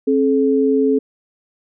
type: tone pair together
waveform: sine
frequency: 268.1 / 430.2 Hz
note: C4 / A4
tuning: +42 / -39 cents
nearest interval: minor sixth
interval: 819 cents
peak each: -15 dBFS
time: 0.07-0.99 s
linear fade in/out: 10 ms
effects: none